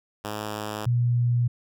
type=tone pair in turn; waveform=5% pulse / sine; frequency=105.9 / 120.64 Hz; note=G#2 / B2; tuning=+34 / -40 cents; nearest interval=major second; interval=226 cents; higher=second; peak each=-19 dBFS; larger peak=neither; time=0.24-0.86 / 0.86-1.48 s; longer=neither; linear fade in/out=10 ms; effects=none